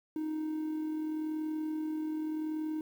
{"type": "tone with amplitude modulation", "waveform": "triangle", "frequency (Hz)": 311.1, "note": "D#4", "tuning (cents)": 0, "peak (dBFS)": -28, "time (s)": [0.16, 2.81], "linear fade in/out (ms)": 2, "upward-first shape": "sine", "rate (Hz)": 40.8, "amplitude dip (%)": 40, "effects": ["tanh soft clip ceiling -25 dBFS", "10-bit"]}